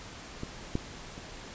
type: clicks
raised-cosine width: 3 ms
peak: -22 / -15 / -30 dBFS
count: 3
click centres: 0.434 / 0.754 / 1.179 s
effects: pink hiss -45 dBFS RMS until 1.54 s + resampled to 16000 Hz